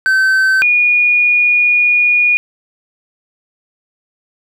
triangle / sine tone pair in turn, 1540 / 2445 Hz, G6 / D#7, -31 / -31 cents, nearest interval minor sixth, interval 800 cents, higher second, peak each -7 / -8 dBFS, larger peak first, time 0.06-0.62 / 0.62-2.37 s, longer second, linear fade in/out 0 ms, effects none

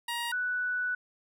15% pulse / sine tone pair in turn, 945 / 1483.3 Hz, A#5 / F#6, +23 / +4 cents, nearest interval minor sixth, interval 781 cents, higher second, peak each -25 / -28 dBFS, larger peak first, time 0.08-0.32 / 0.32-0.95 s, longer second, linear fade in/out 5 ms, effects none

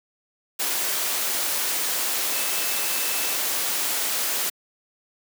sine tone in noise, 2626 Hz, E7, 7 cents flat, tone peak -36 dBFS, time 2.32-3.36 s, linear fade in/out 10 ms, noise white, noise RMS -25 dBFS, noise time 0.59-4.5 s, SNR -14 dB, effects high-pass 300 Hz 12 dB/octave

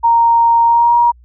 sine tone with pitch glide, 930 to 949.5 Hz, A#5 to A#5, -4 to +32 cents, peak -7 dBFS, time 0.03-1.12 s, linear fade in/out 20 ms, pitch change +36 cents, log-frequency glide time 0.65-0.97 s, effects added 60 Hz sine -41 dBFS peak until 1.24 s

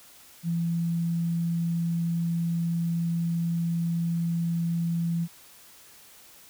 sine tone, 168.5 Hz, E3, 38 cents sharp, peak -24 dBFS, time 0.43-5.28 s, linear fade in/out 50 ms, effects white hiss -52 dBFS RMS until 6.49 s

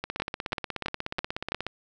two click trains, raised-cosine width 0.3 ms, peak -15 / -11 dBFS, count 28 / 5, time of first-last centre 0.04-1.667 / 0.2-1.52 s, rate 16.6 / 3.03 Hz, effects none

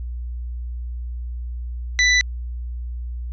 sawtooth tone, 1985 Hz, B6, 8 cents sharp, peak -10 dBFS, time 1.99-2.21 s, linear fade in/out 0 ms, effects added 60 Hz sine -26 dBFS peak until 3.32 s + resampled to 16000 Hz

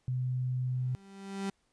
sine tone, 126.9 Hz, B2, 47 cents sharp, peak -29 dBFS, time 0.08-0.95 s, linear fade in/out 0 ms
35% pulse tone with exponential growth, 196 Hz, G3, in tune, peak -29 dBFS, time 0.67-1.5 s, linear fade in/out 5 ms, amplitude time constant 180 ms
effects pink hiss -74 dBFS RMS until 1.72 s + resampled to 22050 Hz

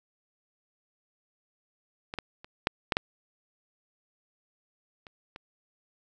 clicks, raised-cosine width 0.3 ms, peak -20 / -15 / -29 / -7 / -8 / -7 / -30 / -26 dBFS, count 8, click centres 2.139 / 2.187 / 2.445 / 2.671 / 2.922 / 2.969 / 5.068 / 5.361 s, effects none

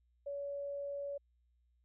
sine tone, 566 Hz, C#5, 36 cents sharp, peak -38 dBFS, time 0.26-1.18 s, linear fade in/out 10 ms, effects added 60 Hz sine -70 dBFS peak until 1.84 s

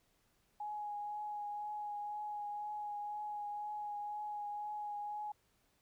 sine tone with vibrato, 833 Hz, G#5, 5 cents sharp, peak -39 dBFS, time 0.6-5.32 s, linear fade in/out 5 ms, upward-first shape triangle, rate 2 Hz, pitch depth 18 cents each way, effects pink hiss -75 dBFS RMS until 5.81 s

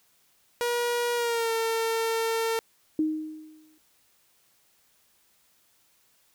sawtooth tone with pitch glide, 479.3 to 452.9 Hz, A#4 to A#4, +48 to -50 cents, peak -21 dBFS, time 0.61-2.59 s, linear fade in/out 0 ms, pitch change -98 cents, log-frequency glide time 1.15-1.52 s
sine tone with exponential decay, 311.1 Hz, D#4, in tune, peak -20 dBFS, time 2.99-3.78 s, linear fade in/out 2 ms, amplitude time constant 170 ms
effects white hiss -65 dBFS RMS until 6.34 s

